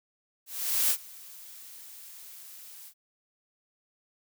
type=noise with ADSR envelope; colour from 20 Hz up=blue; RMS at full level=-24 dBFS; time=0.46-2.94 s; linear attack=440 ms; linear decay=72 ms; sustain=-23 dB; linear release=74 ms; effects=none